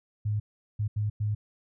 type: tone bursts at uneven times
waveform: sine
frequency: 105.3 Hz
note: G#2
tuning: 24 cents sharp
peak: -25 dBFS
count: 4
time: 0.25-0.4 / 0.79-0.88 / 0.96-1.1 / 1.2-1.35 s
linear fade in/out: 10 ms
effects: none